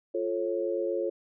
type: chord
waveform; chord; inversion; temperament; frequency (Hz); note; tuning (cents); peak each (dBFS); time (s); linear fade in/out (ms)
sine; F augmented; none; just; 349.2 / 436.5 / 545.7; F4 / A4 / C#5; 0 / -14 / -27; -31 / -32 / -31; 0.14-1.1; 10
effects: none